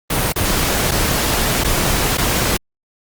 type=noise with dropouts; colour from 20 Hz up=pink; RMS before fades=-17 dBFS; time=0.1-2.57 s; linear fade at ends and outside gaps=5 ms; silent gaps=0.324-0.359 / 0.911-0.916 / 1.638-1.645 / 2.173-2.181 s; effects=Opus 32 kbps